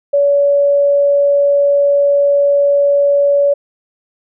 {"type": "tone", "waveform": "sine", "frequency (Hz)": 568, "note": "C#5", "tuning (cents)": 42, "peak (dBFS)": -8, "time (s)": [0.13, 3.54], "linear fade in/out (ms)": 10, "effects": []}